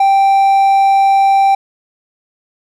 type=tone; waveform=triangle; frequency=784 Hz; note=G5; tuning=in tune; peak=-5 dBFS; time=0-1.55 s; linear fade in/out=5 ms; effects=none